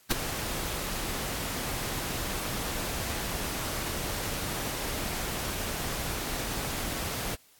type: noise with ADSR envelope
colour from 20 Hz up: pink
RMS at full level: -21 dBFS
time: 0.1-7.36 s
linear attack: 13 ms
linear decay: 17 ms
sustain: -12 dB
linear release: 20 ms
effects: white hiss -60 dBFS RMS until 7.59 s + AAC 64 kbps